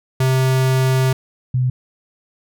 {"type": "tone pair in turn", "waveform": ["square", "sine"], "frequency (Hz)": [130.81, 126.87], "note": ["C3", "B2"], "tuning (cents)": [0, 47], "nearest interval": "minor second", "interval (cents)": 53, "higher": "first", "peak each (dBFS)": -14, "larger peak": "neither", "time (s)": [[0.2, 1.13], [1.54, 1.7]], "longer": "first", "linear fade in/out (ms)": 5, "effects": []}